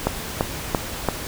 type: click train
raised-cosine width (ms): 1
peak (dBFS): -4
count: 4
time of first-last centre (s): 0.07-1.087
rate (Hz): 2.95
effects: pink hiss -31 dBFS RMS until 1.27 s